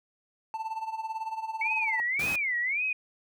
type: tone with tremolo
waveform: triangle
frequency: 886 Hz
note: A5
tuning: 12 cents sharp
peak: -27 dBFS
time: 0.54-2 s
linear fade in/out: 0 ms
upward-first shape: sine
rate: 18 Hz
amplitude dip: 75%
type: tone with vibrato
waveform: sine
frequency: 2200 Hz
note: C#7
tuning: 14 cents flat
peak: -26 dBFS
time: 1.61-2.93 s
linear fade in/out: 5 ms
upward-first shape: sine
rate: 1.8 Hz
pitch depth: 250 cents each way
type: noise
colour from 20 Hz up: pink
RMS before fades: -36 dBFS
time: 2.19-2.36 s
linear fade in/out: 5 ms
effects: high-pass 80 Hz 12 dB/octave